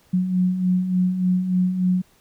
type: beating tone pair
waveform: sine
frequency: 180 / 183.4 Hz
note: F#3 / F#3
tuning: -47 / -15 cents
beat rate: 3.4 Hz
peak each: -26 / -18 dBFS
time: 0.13-2.02 s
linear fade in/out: 10 ms
effects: pink hiss -58 dBFS RMS until 2.2 s